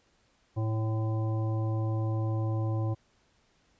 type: harmonic tone with a mistuned harmonic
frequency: 110 Hz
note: A2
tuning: in tune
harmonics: 1 / 3 / 5 / 7 / 9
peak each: -27 / -37 / -41 / -44 / -46 dBFS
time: 0.56-2.95 s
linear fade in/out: 20 ms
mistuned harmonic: 9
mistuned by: +48 cents
effects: pink hiss -68 dBFS RMS until 3.79 s + resampled to 16000 Hz